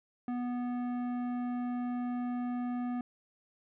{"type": "tone with tanh clipping", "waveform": "sine", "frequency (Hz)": 245.3, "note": "B3", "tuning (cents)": -12, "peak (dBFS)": -34, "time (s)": [0.28, 3.01], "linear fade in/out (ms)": 2, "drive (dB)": 13, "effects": []}